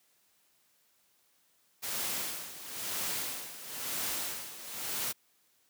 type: noise with tremolo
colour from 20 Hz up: white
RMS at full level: -34 dBFS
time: 1.82-5.13 s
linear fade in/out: 20 ms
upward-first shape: sine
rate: 1 Hz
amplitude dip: 75%
effects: white hiss -70 dBFS RMS until 5.69 s + high-pass 100 Hz 12 dB/octave